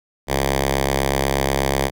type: tone with notch filter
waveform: 5% pulse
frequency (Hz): 68.2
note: C#2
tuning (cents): -28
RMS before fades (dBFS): -20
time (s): 0.27-1.91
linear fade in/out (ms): 50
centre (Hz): 240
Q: 1.5
effects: none